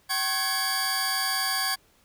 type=tone cluster; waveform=sawtooth; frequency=764 / 1088 / 1674 / 4656 Hz; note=G5 / C#6 / G#6 / D8; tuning=-45 / -33 / +13 / -16 cents; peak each=-29 / -29 / -27 / -25 dBFS; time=0.09-1.76 s; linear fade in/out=20 ms; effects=pink hiss -62 dBFS RMS until 2.04 s